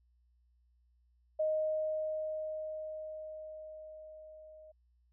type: tone with level ramp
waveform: sine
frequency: 622.3 Hz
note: D#5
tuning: in tune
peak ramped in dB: -28 to -52 dBFS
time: 1.39-4.72 s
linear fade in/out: 10 ms
effects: added 60 Hz sine -67 dBFS peak until 5.12 s